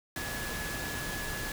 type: tone in noise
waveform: sine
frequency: 1696 Hz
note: G#6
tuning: 36 cents sharp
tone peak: -39 dBFS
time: 0.16-1.52 s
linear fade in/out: 2 ms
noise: pink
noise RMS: -37 dBFS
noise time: 0.16-1.52 s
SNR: -5 dB
effects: none